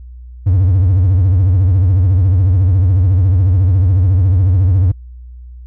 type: tone with vibrato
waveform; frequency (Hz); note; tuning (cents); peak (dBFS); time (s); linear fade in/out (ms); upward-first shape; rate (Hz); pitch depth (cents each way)
triangle; 92.5; F#2; 0; -5; 0.46-4.92; 10; triangle; 14; 190
effects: tanh soft clip ceiling -1 dBFS + added 61 Hz sine -30 dBFS peak until 5.66 s